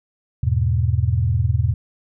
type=chord; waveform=sine; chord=E major; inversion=none; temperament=equal; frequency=82.41 / 103.83 / 123.47 Hz; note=E2 / G#2 / B2; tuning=0 / 0 / 0 cents; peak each=-20 dBFS; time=0.43-1.74 s; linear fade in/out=5 ms; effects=none